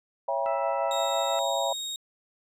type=chord; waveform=sine; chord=C# diminished seventh; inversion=none; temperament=just; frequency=554.4 / 665.2 / 798.3 / 957.9 Hz; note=C#5 / E5 / G5 / Bb5; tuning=0 / +16 / +31 / +47 cents; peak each=-30 / -30 / -32 / -31 dBFS; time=0.28-1.73 s; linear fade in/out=5 ms
type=harmonic tone; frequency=659.3 Hz; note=E5; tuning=in tune; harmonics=1 / 2 / 3 / 4; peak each=-38 / -36 / -46 / -46 dBFS; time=0.46-1.39 s; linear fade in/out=0 ms
type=tone; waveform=30% pulse; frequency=3744 Hz; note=A#7; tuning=7 cents sharp; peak=-29 dBFS; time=0.91-1.96 s; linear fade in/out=2 ms
effects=resampled to 32000 Hz